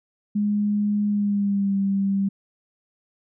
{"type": "tone with pitch glide", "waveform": "sine", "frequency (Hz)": [207, 196.51], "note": ["G#3", "G3"], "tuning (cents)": [-5, 5], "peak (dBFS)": -19, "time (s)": [0.35, 2.29], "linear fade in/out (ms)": 10, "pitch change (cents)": -90, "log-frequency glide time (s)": [1.07, 1.76], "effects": []}